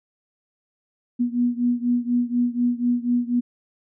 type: beating tone pair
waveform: sine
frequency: 241.2 / 245.3 Hz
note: B3 / B3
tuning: -41 / -12 cents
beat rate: 4.1 Hz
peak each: -21 / -23 dBFS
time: 1.19-3.41 s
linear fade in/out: 20 ms
effects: none